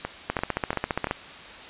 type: two click trains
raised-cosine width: 0.5 ms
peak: -9 / -13 dBFS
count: 13 / 4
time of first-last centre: 0.3-1.111 / 0.05-1.07 s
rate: 14.8 / 2.94 Hz
effects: white hiss -42 dBFS RMS until 1.69 s + resampled to 8000 Hz